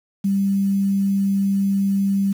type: tone with quantisation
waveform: sine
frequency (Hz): 196.9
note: G3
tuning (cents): +8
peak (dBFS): -16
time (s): 0.24-2.33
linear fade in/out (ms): 10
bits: 7
effects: none